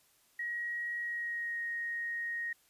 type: tone with pitch glide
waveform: sine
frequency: 1899 to 1870.7 Hz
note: A#6 to A#6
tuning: +32 to +6 cents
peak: -34 dBFS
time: 0.39-2.53 s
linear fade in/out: 5 ms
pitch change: -26 cents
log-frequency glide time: 1-1.6 s
effects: white hiss -68 dBFS RMS until 2.69 s + resampled to 32000 Hz